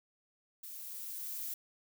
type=noise with level ramp; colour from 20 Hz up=violet; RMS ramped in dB=-47 to -39 dBFS; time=0.63-1.54 s; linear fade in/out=5 ms; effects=none